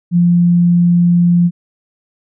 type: tone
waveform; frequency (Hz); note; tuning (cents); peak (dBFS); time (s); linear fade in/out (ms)
sine; 173.9; F3; -7; -7; 0.11-1.51; 50
effects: none